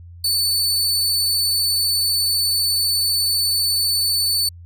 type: tone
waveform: sawtooth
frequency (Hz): 4492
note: C#8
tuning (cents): +22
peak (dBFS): -14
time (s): 0.24-4.49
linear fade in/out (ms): 5
effects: added 86 Hz sine -37 dBFS peak until 4.65 s